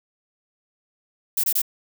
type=noise bursts; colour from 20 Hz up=violet; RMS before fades=-21 dBFS; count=3; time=1.37-1.618 s; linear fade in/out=5 ms; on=66 ms; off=25 ms; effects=none